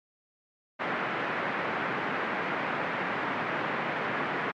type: band-pass noise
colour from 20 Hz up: white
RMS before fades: -31 dBFS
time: 0.79-4.52 s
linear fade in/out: 20 ms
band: 140 to 2000 Hz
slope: 24 dB/octave
effects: MP3 64 kbps